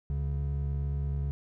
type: tone pair together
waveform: triangle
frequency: 70.8 / 140.42 Hz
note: C#2 / C#3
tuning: +37 / +23 cents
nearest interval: octave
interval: 1186 cents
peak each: -28 / -31 dBFS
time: 0.1-1.31 s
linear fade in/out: 0 ms
effects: none